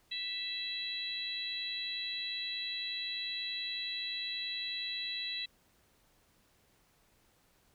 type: harmonic tone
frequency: 659.3 Hz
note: E5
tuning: in tune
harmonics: 3 / 4 / 5 / 6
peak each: -46 / -43 / -45 / -37 dBFS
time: 0.11-5.46 s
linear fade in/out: 10 ms
effects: pink hiss -69 dBFS RMS until 7.74 s